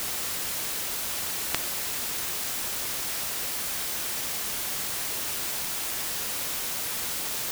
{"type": "click", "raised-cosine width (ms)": 0.2, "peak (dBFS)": -3, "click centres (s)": 1.546, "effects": ["white hiss -31 dBFS RMS until 7.51 s"]}